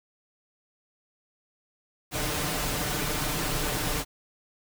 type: noise with comb filter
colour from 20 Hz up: pink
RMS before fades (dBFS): -29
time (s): 2.11-4.05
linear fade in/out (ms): 50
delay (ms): 6.7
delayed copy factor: +0.6
effects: none